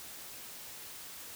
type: silence
effects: white hiss -47 dBFS RMS until 1.35 s